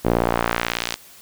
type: tone with band-pass filter sweep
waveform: sawtooth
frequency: 58.27 Hz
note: A#1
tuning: in tune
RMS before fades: -22 dBFS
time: 0.04-0.96 s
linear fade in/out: 20 ms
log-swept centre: 410 to 5100 Hz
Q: 0.91
effects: white hiss -46 dBFS RMS until 1.21 s